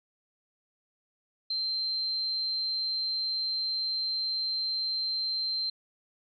sine tone, 4131 Hz, C8, 23 cents flat, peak -28 dBFS, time 1.5-5.7 s, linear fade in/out 5 ms, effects none

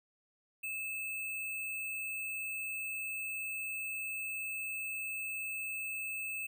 sine tone with sample-and-hold, 2616 Hz, E7, 14 cents flat, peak -36 dBFS, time 0.63-6.47 s, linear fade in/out 10 ms, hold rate 11025 Hz, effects none

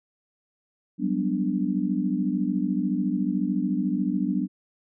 sine chord, G major seventh, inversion third, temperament equal with one note detuned, 185 / 198.85 / 246.9 / 293.7 Hz, F#3 / G3 / B3 / D4, 0 / +25 / 0 / 0 cents, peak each -28 dBFS, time 0.98-4.48 s, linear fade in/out 50 ms, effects none

